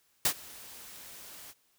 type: noise with ADSR envelope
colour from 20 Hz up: white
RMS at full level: -24 dBFS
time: 0.25-1.54 s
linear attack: 3 ms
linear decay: 78 ms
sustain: -24 dB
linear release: 41 ms
effects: white hiss -70 dBFS RMS until 1.78 s